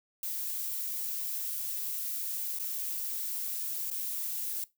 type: noise with dropouts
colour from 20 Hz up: violet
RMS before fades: -35 dBFS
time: 0.23-4.64 s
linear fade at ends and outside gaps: 1 ms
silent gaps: 2.587-2.597 / 3.902-3.913 s
effects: noise-tail reverb RT60 0.2 s tail -19 dB re dry